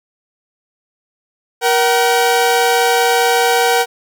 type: tone pair together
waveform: sawtooth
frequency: 473.1 / 762 Hz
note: A#4 / G5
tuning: +26 / -49 cents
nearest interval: minor sixth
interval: 825 cents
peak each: -10 dBFS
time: 1.61-3.86 s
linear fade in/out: 50 ms
effects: none